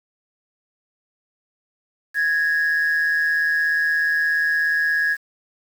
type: tone pair together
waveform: sine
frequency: 1661.1 / 1818 Hz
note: G#6 / A#6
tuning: 0 / -44 cents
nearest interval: major second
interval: 156 cents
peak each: -16 / -24 dBFS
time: 2.14-5.17 s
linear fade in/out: 50 ms
effects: tanh soft clip ceiling -14 dBFS + 7-bit